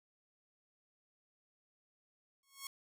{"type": "tone with exponential growth", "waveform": "5% pulse", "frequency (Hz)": 1096, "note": "C#6", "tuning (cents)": -20, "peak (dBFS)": -28, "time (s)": [2.43, 2.67], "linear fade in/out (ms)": 2, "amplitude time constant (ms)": 51, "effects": []}